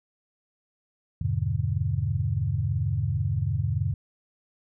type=chord; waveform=sine; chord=E minor seventh; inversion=none; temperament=equal with one note detuned; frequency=82.41 / 100.41 / 123.47 / 146.83 Hz; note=E2 / G2 / B2 / D3; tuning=0 / +42 / 0 / 0 cents; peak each=-31 / -27 / -29 / -30 dBFS; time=1.21-3.94 s; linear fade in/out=5 ms; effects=none